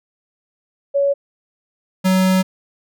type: tone pair in turn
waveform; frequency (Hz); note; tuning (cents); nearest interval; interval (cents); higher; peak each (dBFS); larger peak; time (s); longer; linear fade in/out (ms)
sine / square; 561 / 187.21; C#5 / F#3; +21 / +21; octave + perfect fifth; 1900; first; -13; neither; 0.94-1.14 / 2.04-2.43; second; 20
effects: none